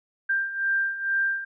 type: beating tone pair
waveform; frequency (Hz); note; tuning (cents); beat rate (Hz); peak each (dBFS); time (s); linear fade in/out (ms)
sine; 1583 / 1585.2; G6 / G6; +17 / +19; 2.2; -29 / -24; 0.29-1.45; 10
effects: none